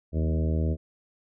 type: harmonic tone with a mistuned harmonic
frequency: 79.1 Hz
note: D#2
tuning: 29 cents sharp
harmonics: 1 / 2 / 3 / 4 / 5 / 6 / 7 / 8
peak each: -24 / -30 / -34 / -36 / -38 / -40 / -41 / -42 dBFS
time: 0.12-0.77 s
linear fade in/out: 50 ms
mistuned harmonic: 2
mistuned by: +24 cents
effects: none